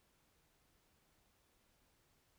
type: silence
effects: pink hiss -75 dBFS RMS until 2.38 s